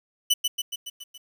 sawtooth tone with echo, 2979 Hz, F#7, 11 cents sharp, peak -14 dBFS, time 0.3-0.34 s, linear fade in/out 10 ms, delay 140 ms, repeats 6, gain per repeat -4 dB, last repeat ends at 1.18 s, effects 9-bit

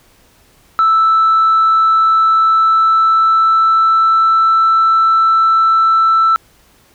sine tone with pitch glide, 1318.5 to 1326.9 Hz, E6 to E6, 0 to +11 cents, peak -6 dBFS, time 0.79-6.36 s, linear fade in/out 0 ms, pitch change +11 cents, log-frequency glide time 2.38-4.66 s, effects tanh soft clip ceiling -5 dBFS + pink hiss -50 dBFS RMS until 6.94 s

